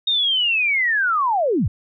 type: linear sweep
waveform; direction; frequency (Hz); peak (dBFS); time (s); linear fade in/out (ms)
sine; down; 3729 to 63.8; -16; 0.07-1.68; 5
effects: none